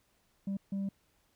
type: tone bursts at uneven times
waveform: sine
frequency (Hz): 196.4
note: G3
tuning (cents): +4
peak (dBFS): -29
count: 2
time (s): 0.47-0.57 / 0.72-0.89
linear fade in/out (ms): 5
effects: tanh soft clip ceiling -31 dBFS + pink hiss -72 dBFS RMS until 1.35 s